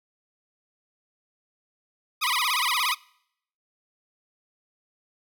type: tone with vibrato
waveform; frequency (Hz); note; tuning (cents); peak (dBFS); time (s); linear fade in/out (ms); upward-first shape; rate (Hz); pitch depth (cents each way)
15% pulse; 1108.7; C#6; 0; -16; 2.21-2.95; 20; sine; 17; 240
effects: noise-tail reverb RT60 0.7 s tail -24 dB re dry